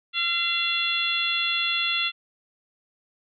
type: harmonic tone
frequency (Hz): 685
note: F5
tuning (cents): -34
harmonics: 2 / 3 / 4 / 5 / 6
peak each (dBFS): -32 / -32 / -26 / -26 / -34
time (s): 0.13-2.12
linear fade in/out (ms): 50
effects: none